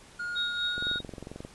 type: tone with pitch glide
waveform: triangle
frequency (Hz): 1429 to 1441.4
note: F6 to F#6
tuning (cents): +39 to -46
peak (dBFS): -30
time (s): 0.19-0.99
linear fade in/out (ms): 10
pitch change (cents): +15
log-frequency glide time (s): 0.62-0.72
type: tone with tremolo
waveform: sine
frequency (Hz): 3759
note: A#7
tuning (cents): +14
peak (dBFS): -27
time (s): 0.35-1.02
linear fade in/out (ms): 20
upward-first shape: triangle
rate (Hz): 4.1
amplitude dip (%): 75
type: click train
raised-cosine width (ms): 2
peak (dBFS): -26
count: 16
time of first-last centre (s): 0.78-1.45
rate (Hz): 22.4
effects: pink hiss -53 dBFS RMS until 1.54 s + resampled to 24000 Hz